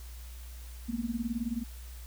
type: tone with tremolo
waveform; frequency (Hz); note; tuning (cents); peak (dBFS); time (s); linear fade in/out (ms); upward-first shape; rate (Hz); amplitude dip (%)
sine; 233.1; A#3; 0; -27; 0.88-1.64; 20; sine; 19; 90
effects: added 60 Hz sine -42 dBFS peak until 2.06 s + white hiss -54 dBFS RMS until 2.06 s